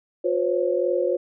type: tone cluster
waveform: sine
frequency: 358.1 / 506 / 549 Hz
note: F4 / B4 / C#5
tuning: +43 / +42 / -17 cents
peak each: -24 dBFS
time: 0.24-1.17 s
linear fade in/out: 10 ms
effects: none